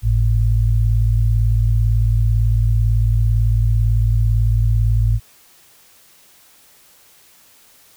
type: tone pair together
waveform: sine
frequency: 52.03 / 110 Hz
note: G#1 / A2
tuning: +4 / 0 cents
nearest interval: octave + minor second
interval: 1296 cents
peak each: -15 dBFS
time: 0.02-5.2 s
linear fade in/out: 50 ms
effects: white hiss -50 dBFS RMS until 7.96 s